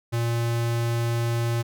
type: tone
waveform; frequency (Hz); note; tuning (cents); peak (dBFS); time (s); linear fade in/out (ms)
square; 117.2; A#2; +10; -23; 0.12-1.63; 20
effects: none